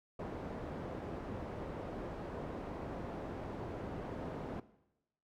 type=low-pass noise; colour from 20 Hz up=white; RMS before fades=-43 dBFS; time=0.19-4.6 s; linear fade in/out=5 ms; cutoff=550 Hz; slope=12 dB/octave; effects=noise-tail reverb RT60 0.9 s tail -17 dB re dry